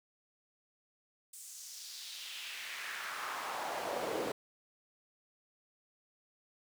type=noise with high-pass filter sweep; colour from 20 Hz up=brown; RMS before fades=-41 dBFS; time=1.33-4.32 s; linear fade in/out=5 ms; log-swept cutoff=8600 to 400 Hz; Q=2.1; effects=none